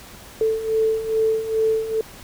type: beating tone pair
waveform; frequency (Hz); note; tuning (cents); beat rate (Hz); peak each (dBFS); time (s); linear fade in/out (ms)
sine; 440.3 / 442.7; A4 / A4; +1 / +11; 2.4; -24 / -19; 0.41-2.01; 2
effects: pink hiss -42 dBFS RMS until 2.23 s